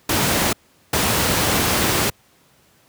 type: noise bursts at uneven times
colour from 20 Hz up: pink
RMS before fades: -18 dBFS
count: 2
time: 0.09-0.53 / 0.93-2.1 s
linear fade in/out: 5 ms
effects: pink hiss -56 dBFS RMS until 2.88 s + high-pass 80 Hz 12 dB/octave